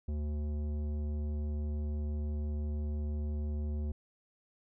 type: tone with tanh clipping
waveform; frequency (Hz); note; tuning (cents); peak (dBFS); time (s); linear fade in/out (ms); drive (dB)
sine; 74.5; D2; +25; -34; 0.08-3.92; 5; 13
effects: none